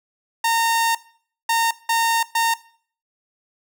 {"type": "tone bursts at uneven times", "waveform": "sawtooth", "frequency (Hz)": 917, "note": "A#5", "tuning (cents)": -29, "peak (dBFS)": -13, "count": 4, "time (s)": [[0.44, 0.95], [1.49, 1.71], [1.89, 2.23], [2.35, 2.54]], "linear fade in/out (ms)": 5, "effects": ["noise-tail reverb RT60 0.5 s tail -19 dB re dry"]}